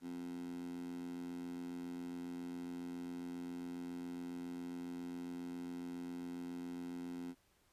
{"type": "tone with high-pass filter", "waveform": "15% pulse", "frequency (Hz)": 87.31, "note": "F2", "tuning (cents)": 0, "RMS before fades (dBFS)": -45, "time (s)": [0.01, 7.35], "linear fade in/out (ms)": 50, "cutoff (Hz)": 240, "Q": 6, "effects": ["pink hiss -73 dBFS RMS until 7.72 s", "resampled to 32000 Hz"]}